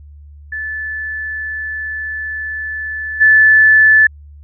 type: tone with level steps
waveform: sine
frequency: 1742 Hz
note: A6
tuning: 18 cents flat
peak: -20 / -5 dBFS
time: 0.52-4.07 s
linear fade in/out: 5 ms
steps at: 3.2 s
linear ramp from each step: 20 ms
effects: added 73 Hz sine -35 dBFS peak until 4.43 s